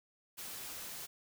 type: noise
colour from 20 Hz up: white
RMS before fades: -45 dBFS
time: 0.37-1.07 s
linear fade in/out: 20 ms
effects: none